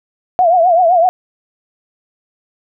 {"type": "tone with vibrato", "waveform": "sine", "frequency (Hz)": 698.5, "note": "F5", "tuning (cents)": 0, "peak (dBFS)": -7, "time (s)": [0.39, 1.09], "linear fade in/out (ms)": 0, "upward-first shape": "triangle", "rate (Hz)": 7.8, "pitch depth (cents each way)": 140, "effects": []}